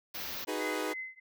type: band-stop noise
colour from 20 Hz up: white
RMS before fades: -39 dBFS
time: 0.14-0.45 s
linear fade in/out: 10 ms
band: 6000 to 13000 Hz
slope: 48 dB/octave
type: chord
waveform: sawtooth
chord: G# minor seventh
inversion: second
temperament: equal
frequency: 311.1 / 370 / 415.3 / 493.9 Hz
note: D#4 / F#4 / G#4 / B4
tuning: 0 / 0 / 0 / 0 cents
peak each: -33 / -36 / -34 / -34 dBFS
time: 0.47-0.94 s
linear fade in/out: 20 ms
type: tone with tremolo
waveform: sine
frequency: 2050 Hz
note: C7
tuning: 36 cents flat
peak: -35 dBFS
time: 0.59-1.2 s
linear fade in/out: 10 ms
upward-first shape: triangle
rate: 3.1 Hz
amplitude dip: 100%
effects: none